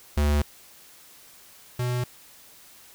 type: tone pair in turn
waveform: square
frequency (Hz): 73.5 / 123.61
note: D2 / B2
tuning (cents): +2 / +2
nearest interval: major sixth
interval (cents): 900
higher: second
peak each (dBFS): -20 / -25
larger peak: first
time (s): 0.17-0.42 / 1.79-2.04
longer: neither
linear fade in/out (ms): 5
effects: white hiss -51 dBFS RMS until 2.94 s